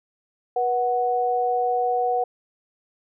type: tone pair together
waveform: sine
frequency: 485.5 / 740 Hz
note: B4 / F#5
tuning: -30 / 0 cents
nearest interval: perfect fifth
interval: 730 cents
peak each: -24 / -21 dBFS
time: 0.56-2.24 s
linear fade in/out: 5 ms
effects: none